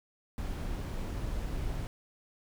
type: noise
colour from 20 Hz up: brown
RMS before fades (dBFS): -35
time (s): 0.38-1.87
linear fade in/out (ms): 0
effects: none